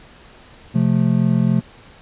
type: chord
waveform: triangle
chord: F major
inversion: second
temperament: just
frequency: 130.96 / 174.61 / 218.3 Hz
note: C3 / F3 / A3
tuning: +2 / 0 / -13 cents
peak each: -16 dBFS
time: 0.74-1.61 s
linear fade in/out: 20 ms
effects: pink hiss -45 dBFS RMS until 2.01 s + resampled to 8000 Hz